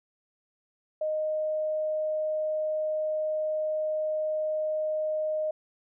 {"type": "tone", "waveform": "sine", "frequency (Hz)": 619, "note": "D#5", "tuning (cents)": -9, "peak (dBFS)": -26, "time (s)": [1.01, 5.51], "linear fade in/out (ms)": 5, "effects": []}